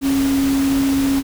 sine tone in noise, 273.2 Hz, C#4, 25 cents flat, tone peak -14 dBFS, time 0.01-1.23 s, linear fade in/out 50 ms, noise pink, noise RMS -27 dBFS, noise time 0.01-1.23 s, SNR +10 dB, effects none

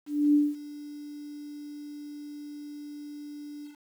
sine tone with ADSR envelope, 293.7 Hz, D4, in tune, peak -17 dBFS, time 0.06-3.77 s, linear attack 280 ms, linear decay 210 ms, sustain -21 dB, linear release 130 ms, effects 9-bit

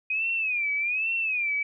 sine tone with vibrato, 2489 Hz, D#7, in tune, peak -24 dBFS, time 0.1-1.63 s, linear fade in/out 5 ms, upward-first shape sine, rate 1.2 Hz, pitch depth 150 cents each way, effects none

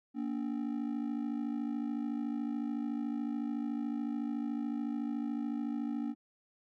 triangle ring-modulated tone, 261.6 Hz, C4, in tune, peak -28 dBFS, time 0.14-6.15 s, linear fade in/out 50 ms, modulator 26.9 Hz, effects none

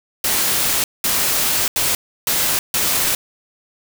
white noise bursts at uneven times, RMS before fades -18 dBFS, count 5, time 0.24-0.84 / 1.04-1.68 / 1.76-1.95 / 2.27-2.59 / 2.74-3.15 s, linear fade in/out 2 ms, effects none

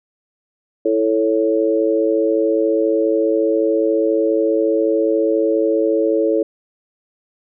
sine chord, A major, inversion second, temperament equal, 329.6 / 440 / 554.4 Hz, E4 / A4 / C#5, 0 / 0 / 0 cents, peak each -18 / -17 / -19 dBFS, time 0.85-6.43 s, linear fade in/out 5 ms, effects none

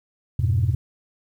sine chord, F diminished, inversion none, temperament equal, 87.31 / 103.83 / 123.47 Hz, F2 / Ab2 / Cb3, 0 / 0 / 0 cents, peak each -21 dBFS, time 0.39-0.75 s, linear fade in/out 5 ms, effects tanh soft clip ceiling -11 dBFS + 9-bit

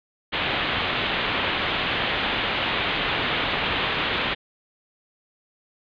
white low-pass noise, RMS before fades -25 dBFS, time 0.32-4.35 s, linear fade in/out 20 ms, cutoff 3600 Hz, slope 48 dB/octave, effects resampled to 11025 Hz

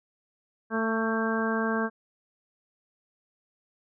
harmonic tone with a mistuned harmonic, 223 Hz, A3, 23 cents sharp, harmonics 1 / 2 / 3 / 4 / 5 / 6 / 7, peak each -28 / -31 / -35 / -37 / -34 / -38 / -32 dBFS, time 0.7-1.9 s, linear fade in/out 50 ms, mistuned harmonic 7, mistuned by +21 cents, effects none

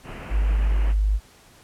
pink low-pass noise, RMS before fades -37 dBFS, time 0.03-0.95 s, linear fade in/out 50 ms, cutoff 3000 Hz, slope 96 dB/octave
sine tone, 51 Hz, G#1, 31 cents flat, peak -17 dBFS, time 0.3-1.2 s, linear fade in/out 50 ms
effects pink hiss -52 dBFS RMS until 1.63 s + low-pass 12000 Hz 12 dB/octave

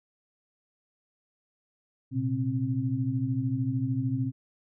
sine tone cluster, 117.3 / 130.6 / 264.8 Hz, A#2 / C3 / C4, +11 / -3 / +21 cents, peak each -30 dBFS, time 2.11-4.32 s, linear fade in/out 50 ms, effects none

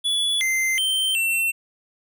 square tone with pitch steps, 3419 / 2079 / 3117 / 2701 Hz, G#7 / C7 / G7 / E7, +50 / -12 / -11 / +42 cents, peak -20 dBFS, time 0.04-1.52 s, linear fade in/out 20 ms, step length 370 ms, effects none

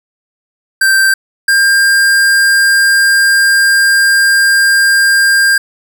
square tone pair in turn, 1568 / 1600 Hz, G6 / G6, 0 / +35 cents, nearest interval unison, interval 35 cents, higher second, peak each -7 dBFS, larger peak neither, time 0.81-1.14 / 1.48-5.58 s, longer second, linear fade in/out 5 ms, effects none

